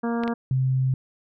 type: harmonic tone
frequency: 233.8 Hz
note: A#3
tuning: 5 cents sharp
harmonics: 1 / 2 / 3 / 4 / 5 / 6 / 7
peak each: -24 / -30 / -34 / -36 / -38 / -40 / -41 dBFS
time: 0.03-0.34 s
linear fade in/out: 10 ms
type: clicks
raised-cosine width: 0.3 ms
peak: -16 dBFS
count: 2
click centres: 0.236 / 0.278 s
type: tone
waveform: sine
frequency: 130.81 Hz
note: C3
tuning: in tune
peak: -19 dBFS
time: 0.51-0.94 s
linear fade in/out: 2 ms
effects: none